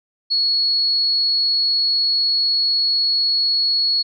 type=tone; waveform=sine; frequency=4356 Hz; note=C#8; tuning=31 cents flat; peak=-15 dBFS; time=0.3-4.03 s; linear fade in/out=20 ms; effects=none